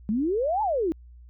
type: exponential two-way sweep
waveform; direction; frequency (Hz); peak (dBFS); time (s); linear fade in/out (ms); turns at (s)
sine; up then down; 200.6 to 896 to 305.6; -22; 0.09-0.92; 0; 0.62
effects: added 60 Hz sine -45 dBFS peak until 1.29 s